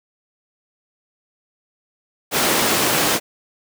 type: high-pass noise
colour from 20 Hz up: pink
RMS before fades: -18 dBFS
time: 2.31-3.2 s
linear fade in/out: 50 ms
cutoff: 230 Hz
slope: 12 dB/octave
effects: none